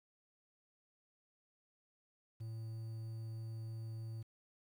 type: tone with quantisation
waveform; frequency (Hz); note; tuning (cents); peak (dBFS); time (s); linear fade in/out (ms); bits
triangle; 112.1; A2; +33; -40; 2.4-4.23; 10; 11
effects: none